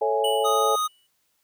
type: chord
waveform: sine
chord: A major seventh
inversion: none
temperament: equal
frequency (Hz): 440 / 554.4 / 659.3 / 830.6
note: A4 / C#5 / E5 / G#5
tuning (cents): 0 / 0 / 0 / 0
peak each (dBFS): -24 / -26 / -30 / -25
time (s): 0.01-0.76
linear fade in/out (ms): 10
type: tone with exponential decay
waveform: square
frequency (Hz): 2951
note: F#7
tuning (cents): -5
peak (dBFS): -25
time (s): 0.24-1.07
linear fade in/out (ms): 5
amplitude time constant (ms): 180
type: tone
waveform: square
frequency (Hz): 1244.5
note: D#6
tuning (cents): 0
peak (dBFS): -23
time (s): 0.44-0.88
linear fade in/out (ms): 20
effects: white hiss -70 dBFS RMS until 1.43 s